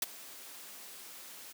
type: noise with ADSR envelope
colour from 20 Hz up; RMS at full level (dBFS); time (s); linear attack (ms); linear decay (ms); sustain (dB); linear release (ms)
white; -29; 0.02-1.53; 4; 22; -20; 15
effects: high-pass 200 Hz 12 dB/octave